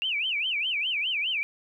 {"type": "tone with vibrato", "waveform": "sine", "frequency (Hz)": 2663, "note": "E7", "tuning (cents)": 17, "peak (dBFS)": -25, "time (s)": [0.02, 1.43], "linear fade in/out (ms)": 0, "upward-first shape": "sine", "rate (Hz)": 4.9, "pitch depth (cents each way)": 280, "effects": ["11-bit"]}